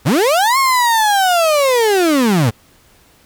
35% pulse linear two-way sweep, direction up then down, 101.3 to 1095 to 101.3 Hz, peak -9 dBFS, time 0.05-2.51 s, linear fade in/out 20 ms, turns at 0.58 s, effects pink hiss -50 dBFS RMS until 3.25 s

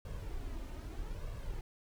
brown noise with flanger, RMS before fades -41 dBFS, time 0.05-1.61 s, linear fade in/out 2 ms, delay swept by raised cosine 1.8 to 3.3 ms, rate 0.79 Hz, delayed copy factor +0.55, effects none

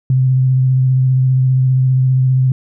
sine tone with vibrato, 129.9 Hz, C3, 12 cents flat, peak -9 dBFS, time 0.1-2.52 s, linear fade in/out 2 ms, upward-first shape sine, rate 15 Hz, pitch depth 19 cents each way, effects none

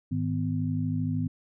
sine tone cluster, 104.5 / 157.4 / 252.3 Hz, G#2 / D#3 / B3, +11 / +20 / +37 cents, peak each -30 dBFS, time 0.11-1.28 s, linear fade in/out 10 ms, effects none

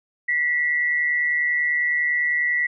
sine tone pair together, 1947 / 2097 Hz, B6 / C7, -25 / +3 cents, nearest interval minor second, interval 128 cents, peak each -19 / -29 dBFS, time 0.28-2.67 s, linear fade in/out 10 ms, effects none

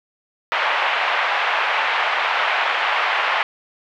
pink band-pass noise, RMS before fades -20 dBFS, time 0.52-3.43 s, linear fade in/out 0 ms, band 730 to 2900 Hz, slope 24 dB/octave, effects none

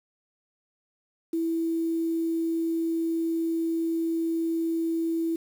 sine tone with quantisation, 329.6 Hz, E4, in tune, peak -24 dBFS, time 1.33-5.36 s, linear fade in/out 5 ms, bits 8, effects none

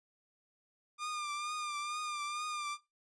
sawtooth tone with vibrato, 1202 Hz, D6, 40 cents sharp, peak -33 dBFS, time 0.98-2.78 s, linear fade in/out 50 ms, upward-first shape triangle, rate 2.2 Hz, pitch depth 49 cents each way, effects noise-tail reverb RT60 0.2 s tail -17 dB re dry + resampled to 22050 Hz

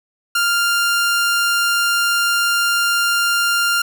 sawtooth tone, 1396.9 Hz, F6, in tune, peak -11 dBFS, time 0.35-3.82 s, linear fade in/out 5 ms, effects none

